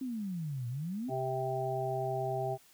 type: exponential two-way sweep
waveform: sine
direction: down then up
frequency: 270 to 116.54 to 270 Hz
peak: -34 dBFS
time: 0.01-1.1 s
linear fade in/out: 5 ms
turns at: 0.68 s
type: harmonic tone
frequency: 130.81 Hz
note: C3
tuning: in tune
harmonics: 1 / 3 / 5 / 6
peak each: -37 / -37 / -36 / -37 dBFS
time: 1.08-2.58 s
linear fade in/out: 50 ms
effects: white hiss -62 dBFS RMS until 2.73 s